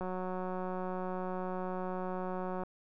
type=click train; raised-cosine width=1 ms; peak=-25 dBFS; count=484; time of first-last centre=0.01-2.635 s; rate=184 Hz; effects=none

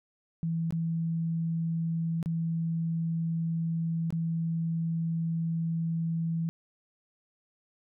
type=tone with dropouts; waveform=sine; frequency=164.81 Hz; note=E3; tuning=in tune; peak=-27 dBFS; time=0.43-6.49 s; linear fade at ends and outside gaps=0 ms; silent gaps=0.707-0.724 / 2.228-2.259 / 4.105-4.125 s; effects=none

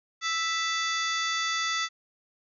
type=harmonic tone with a mistuned harmonic; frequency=659.3 Hz; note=E5; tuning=in tune; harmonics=2 / 3 / 4 / 5 / 6 / 7 / 8 / 9 / 10; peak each=-31 / -31 / -39 / -33 / -47 / -36 / -44 / -40 / -39 dBFS; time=0.21-1.89 s; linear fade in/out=50 ms; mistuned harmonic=5; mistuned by=+97 cents; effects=none

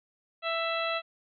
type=harmonic tone; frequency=662 Hz; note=E5; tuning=7 cents sharp; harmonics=1 / 2 / 3 / 4 / 5 / 6; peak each=-32 / -33 / -38 / -35 / -39 / -39 dBFS; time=0.42-1.02 s; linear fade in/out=50 ms; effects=none

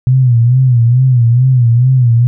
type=tone with vibrato; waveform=sine; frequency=123.47 Hz; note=B2; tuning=in tune; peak=-5 dBFS; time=0.07-2.27 s; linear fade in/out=0 ms; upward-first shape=sine; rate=2.3 Hz; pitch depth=110 cents each way; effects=none

